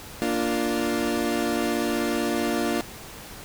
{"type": "chord", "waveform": "30% pulse", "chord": "Bb major", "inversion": "none", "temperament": "equal", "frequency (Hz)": [233.1, 293.7, 349.2], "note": ["Bb3", "D4", "F4"], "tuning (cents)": [0, 0, 0], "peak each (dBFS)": -25, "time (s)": [0.22, 2.81], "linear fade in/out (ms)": 0, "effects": ["pink hiss -41 dBFS RMS until 3.44 s"]}